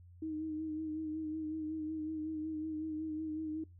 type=tone with vibrato; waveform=sine; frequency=312.2 Hz; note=D#4; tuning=6 cents sharp; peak=-36 dBFS; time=0.22-3.64 s; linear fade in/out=5 ms; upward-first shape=sine; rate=5.4 Hz; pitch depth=33 cents each way; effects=noise-tail reverb RT60 0.2 s tail -22 dB re dry + added 88 Hz sine -54 dBFS peak until 3.79 s